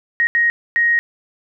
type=tone bursts at uneven times; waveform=sine; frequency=1877 Hz; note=A#6; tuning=11 cents sharp; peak=-12 dBFS; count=3; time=0.2-0.27 / 0.35-0.5 / 0.76-0.99 s; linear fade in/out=0 ms; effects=none